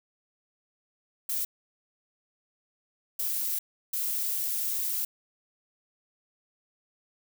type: noise bursts at uneven times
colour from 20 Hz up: violet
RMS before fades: -30 dBFS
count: 3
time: 1.29-1.45 / 3.19-3.59 / 3.93-5.05 s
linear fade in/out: 5 ms
effects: none